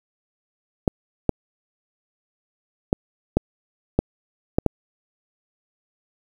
clicks, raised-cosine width 2 ms, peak -3 dBFS, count 7, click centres 0.878 / 1.293 / 2.929 / 3.37 / 3.99 / 4.585 / 4.663 s, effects 7-bit

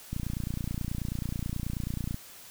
click train, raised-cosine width 5 ms, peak -20 dBFS, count 60, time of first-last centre 0.13-2.144 s, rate 29.3 Hz, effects white hiss -49 dBFS RMS until 2.5 s

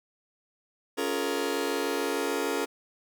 sawtooth chord, Bb minor seventh, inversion first, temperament just, 279.7 / 349.6 / 419.5 / 466.2 Hz, Db4 / F4 / Ab4 / Bb4, +16 / +2 / +17 / 0 cents, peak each -29 / -30 / -28 / -28 dBFS, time 0.97-2.66 s, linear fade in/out 20 ms, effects none

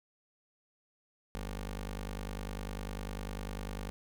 15% pulse tone with notch filter, 50 Hz, G1, 35 cents sharp, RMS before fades -40 dBFS, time 1.35-3.9 s, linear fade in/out 0 ms, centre 120 Hz, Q 1.2, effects none

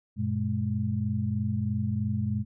sine tone cluster, 96.6 / 119.7 / 210.2 Hz, G2 / A#2 / G#3, -25 / +46 / +21 cents, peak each -30 dBFS, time 0.16-2.45 s, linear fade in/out 50 ms, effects none

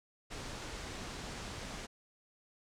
pink low-pass noise, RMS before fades -44 dBFS, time 0.3-1.87 s, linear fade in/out 20 ms, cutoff 7900 Hz, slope 24 dB/octave, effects none

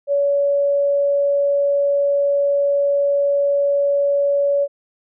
sine tone, 566 Hz, C#5, 36 cents sharp, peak -14 dBFS, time 0.07-4.68 s, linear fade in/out 50 ms, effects none

